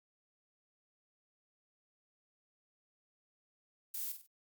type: noise with echo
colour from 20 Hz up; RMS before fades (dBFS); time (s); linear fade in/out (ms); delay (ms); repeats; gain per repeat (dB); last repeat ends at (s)
violet; -40; 3.94-4.12; 5; 49; 3; -8; 4.267
effects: Opus 48 kbps